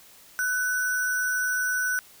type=tone with sample-and-hold; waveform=sine; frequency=1494 Hz; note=F#6; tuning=16 cents sharp; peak=-23 dBFS; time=0.39-1.99 s; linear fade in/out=0 ms; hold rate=7350 Hz; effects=white hiss -52 dBFS RMS until 2.2 s